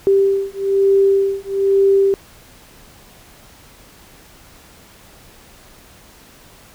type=beating tone pair; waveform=sine; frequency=392 / 393.1 Hz; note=G4 / G4; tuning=0 / +5 cents; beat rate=1.1 Hz; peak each=-15 / -15 dBFS; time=0.07-2.14 s; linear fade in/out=0 ms; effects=pink hiss -45 dBFS RMS until 6.74 s